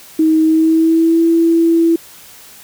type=tone with pitch glide; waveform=sine; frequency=316.6 to 332.1 Hz; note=D#4 to E4; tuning=+30 to +13 cents; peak=-8 dBFS; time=0.19-1.96 s; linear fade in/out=5 ms; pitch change=+83 cents; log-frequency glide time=0.43-1.25 s; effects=white hiss -39 dBFS RMS until 2.63 s